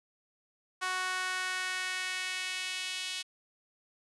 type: tone with high-pass filter sweep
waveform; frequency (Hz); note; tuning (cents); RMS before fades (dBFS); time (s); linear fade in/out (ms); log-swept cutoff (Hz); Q
sawtooth; 370; F#4; 0; -35; 0.81-3.23; 20; 1200 to 3100; 1.8
effects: resampled to 24000 Hz